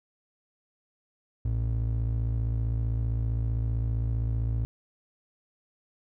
triangle ring-modulated tone, 86 Hz, F2, 26 cents flat, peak -20 dBFS, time 1.45-4.65 s, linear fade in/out 0 ms, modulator 27.7 Hz, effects none

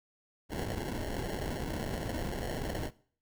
pink noise with sample-and-hold, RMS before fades -36 dBFS, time 0.49-2.91 s, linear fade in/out 50 ms, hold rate 1225 Hz, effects noise-tail reverb RT60 0.5 s tail -20 dB re dry

